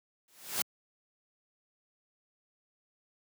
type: noise with exponential growth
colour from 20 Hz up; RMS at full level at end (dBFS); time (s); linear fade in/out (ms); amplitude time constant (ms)
white; -28; 0.28-0.62; 2; 72
effects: high-pass 150 Hz 12 dB/octave